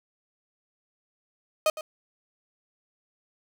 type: tone with echo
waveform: 35% pulse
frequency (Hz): 622.3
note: D#5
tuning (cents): 0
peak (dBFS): -18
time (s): 1.66-1.7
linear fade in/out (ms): 2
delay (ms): 110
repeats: 1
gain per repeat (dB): -14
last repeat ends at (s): 1.81
effects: none